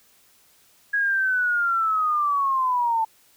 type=linear sweep; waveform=sine; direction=down; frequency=1659 to 880 Hz; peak=-19 dBFS; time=0.93-3.05 s; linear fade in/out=10 ms; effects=white hiss -58 dBFS RMS until 3.36 s